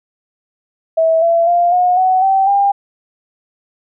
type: tone with pitch steps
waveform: sine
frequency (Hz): 650 / 672.9 / 696.7 / 721.2 / 746.7 / 773 / 800.2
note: E5 / E5 / F5 / F#5 / F#5 / G5 / G5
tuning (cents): -24 / +35 / -4 / -45 / +16 / -24 / +35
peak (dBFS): -9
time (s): 0.97-2.72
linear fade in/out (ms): 10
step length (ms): 250
effects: none